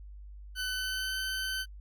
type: tone with pitch glide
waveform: 20% pulse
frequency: 1508 to 1529.1 Hz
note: F#6 to G6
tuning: +32 to -43 cents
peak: -27 dBFS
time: 0.55-1.66 s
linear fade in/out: 50 ms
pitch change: +25 cents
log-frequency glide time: 0.69-1.18 s
effects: added 50 Hz sine -44 dBFS peak until 1.8 s + AAC 64 kbps